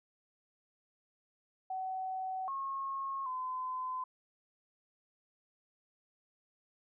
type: tone with pitch steps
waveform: sine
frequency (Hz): 754 / 1086 / 1022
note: F#5 / C#6 / C6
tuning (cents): +32 / -36 / -41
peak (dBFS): -35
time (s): 1.7-4.04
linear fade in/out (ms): 5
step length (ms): 780
effects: none